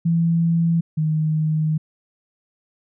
sine tone pair in turn, 167 / 155.74 Hz, E3 / D#3, +23 / +2 cents, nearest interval minor second, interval 121 cents, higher first, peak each -15 / -17 dBFS, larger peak first, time 0.05-0.81 / 0.97-1.78 s, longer second, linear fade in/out 10 ms, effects none

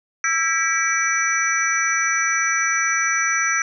sine tone cluster, 1332 / 1618 / 1947 / 2303 / 5910 Hz, E6 / G#6 / B6 / D7 / F#8, +18 / -46 / -25 / -34 / -3 cents, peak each -24 dBFS, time 0.24-3.62 s, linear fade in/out 2 ms, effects none

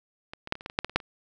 clicks, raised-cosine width 0.3 ms, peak -22 / -23 / -8 / -25 / -26 / -18 / -24 / -7 / -12 / -28 / -6 / -29 dBFS, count 12, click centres 0.335 / 0.474 / 0.524 / 0.554 / 0.609 / 0.661 / 0.699 / 0.789 / 0.846 / 0.896 / 0.96 / 1.002 s, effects none

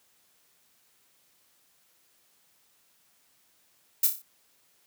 violet noise with echo, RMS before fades -21 dBFS, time 4.03-4.07 s, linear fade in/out 5 ms, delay 30 ms, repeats 5, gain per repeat -6 dB, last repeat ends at 4.22 s, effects white hiss -66 dBFS RMS until 4.86 s + high-pass 80 Hz 12 dB/octave

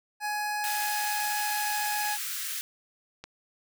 25% pulse tone, 838 Hz, G#5, 15 cents sharp, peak -25 dBFS, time 0.2-2.18 s, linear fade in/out 50 ms
white high-pass noise, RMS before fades -34 dBFS, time 0.64-2.61 s, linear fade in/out 0 ms, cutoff 1300 Hz, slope 48 dB/octave
click, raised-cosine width 0.2 ms, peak -24 dBFS, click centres 3.24 s
effects none

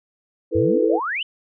sine chord, E suspended fourth, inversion none, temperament equal, 329.6 / 440 / 493.9 Hz, E4 / A4 / B4, 0 / 0 / 0 cents, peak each -20 dBFS, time 0.51-1 s, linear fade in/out 50 ms
sine exponential sweep, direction up, 86.3 to 3136 Hz, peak -22 dBFS, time 0.55-1.23 s, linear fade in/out 5 ms
effects none

